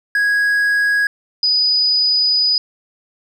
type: tone pair in turn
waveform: triangle / sine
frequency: 1657 / 4965 Hz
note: G#6 / D#8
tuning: -4 / -5 cents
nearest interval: octave + perfect fifth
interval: 1899 cents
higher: second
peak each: -11 / -12 dBFS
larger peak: first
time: 0.15-1.07 / 1.43-2.58 s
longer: second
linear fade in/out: 2 ms
effects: none